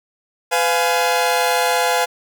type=chord; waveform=sawtooth; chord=F diminished; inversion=second; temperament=just; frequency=502.9 / 698.5 / 838.1 Hz; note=Cb5 / F5 / Ab5; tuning=+31 / 0 / +16 cents; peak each=-16 dBFS; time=0.51-2.06 s; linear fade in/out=20 ms; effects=none